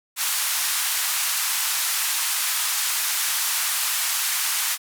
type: band-pass noise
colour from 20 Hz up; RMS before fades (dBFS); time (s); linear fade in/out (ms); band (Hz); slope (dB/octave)
white; -24; 0.16-4.78; 50; 910 to 14000; 24
effects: none